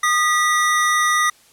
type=tone pair together; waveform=square; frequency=1228 / 1949.3 Hz; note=D#6 / B6; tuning=-23 / -23 cents; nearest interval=minor sixth; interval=800 cents; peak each=-18 / -19 dBFS; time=0.03-1.3 s; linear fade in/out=5 ms; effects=white hiss -52 dBFS RMS until 1.52 s + low-pass 11000 Hz 12 dB/octave